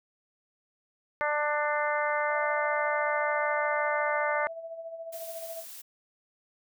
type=harmonic tone; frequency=297 Hz; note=D4; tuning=20 cents sharp; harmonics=2 / 3 / 4 / 5 / 6 / 7; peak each=-30 / -32 / -33 / -34 / -35 / -35 dBFS; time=1.21-4.47 s; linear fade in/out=0 ms
type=tone with tremolo; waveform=sine; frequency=659.3 Hz; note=E5; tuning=in tune; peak=-35 dBFS; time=2.28-5.65 s; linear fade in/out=50 ms; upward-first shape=sine; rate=14 Hz; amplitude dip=55%
type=noise; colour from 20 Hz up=blue; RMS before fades=-44 dBFS; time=5.12-5.82 s; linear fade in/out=10 ms
effects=none